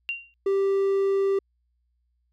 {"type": "tone with exponential decay", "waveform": "sine", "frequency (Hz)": 2765, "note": "F7", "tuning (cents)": -18, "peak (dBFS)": -23, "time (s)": [0.09, 0.34], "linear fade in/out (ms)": 0, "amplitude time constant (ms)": 54}
{"type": "tone", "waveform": "triangle", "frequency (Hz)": 392, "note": "G4", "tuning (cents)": 0, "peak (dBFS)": -18, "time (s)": [0.46, 1.39], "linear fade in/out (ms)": 5}
{"effects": ["added 60 Hz sine -68 dBFS peak until 2.32 s"]}